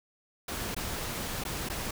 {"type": "noise with dropouts", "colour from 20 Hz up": "pink", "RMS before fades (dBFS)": -35, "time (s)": [0.48, 1.91], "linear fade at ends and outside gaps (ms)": 5, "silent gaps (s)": [[0.747, 0.764], [1.439, 1.45], [1.689, 1.698]], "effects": []}